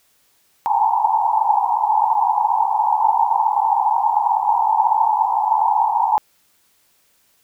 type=band-pass noise; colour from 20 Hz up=white; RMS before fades=-17 dBFS; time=0.66-6.18 s; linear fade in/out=0 ms; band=810 to 930 Hz; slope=96 dB/octave; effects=white hiss -60 dBFS RMS until 7.43 s